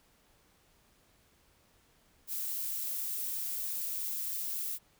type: noise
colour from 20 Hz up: violet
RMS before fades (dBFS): -36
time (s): 2.27-4.79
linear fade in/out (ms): 50
effects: pink hiss -67 dBFS RMS until 4.99 s